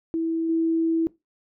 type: tone with level steps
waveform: sine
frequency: 327.4 Hz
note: E4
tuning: 12 cents flat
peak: -22 / -19 dBFS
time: 0.14-1.07 s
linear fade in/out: 0 ms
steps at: 0.49 s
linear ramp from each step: 5 ms
effects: noise-tail reverb RT60 0.2 s tail -20 dB re dry